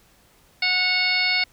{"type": "harmonic tone with a mistuned harmonic", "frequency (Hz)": 734, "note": "F#5", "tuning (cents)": -14, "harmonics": [1, 2, 3, 4, 5, 6, 7], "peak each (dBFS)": [-33, -31, -21, -30, -30, -24, -31], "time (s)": [0.62, 1.44], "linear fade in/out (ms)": 5, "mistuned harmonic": 4, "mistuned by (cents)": -70, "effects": ["pink hiss -57 dBFS RMS until 1.52 s"]}